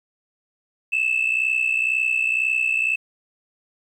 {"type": "tone pair together", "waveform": "sine", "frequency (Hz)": [2597, 2659], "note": ["E7", "E7"], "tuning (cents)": [-26, 14], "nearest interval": "unison", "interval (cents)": 40, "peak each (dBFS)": [-20, -20], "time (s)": [0.92, 2.96], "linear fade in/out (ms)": 10, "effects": ["tanh soft clip ceiling -14 dBFS", "9-bit"]}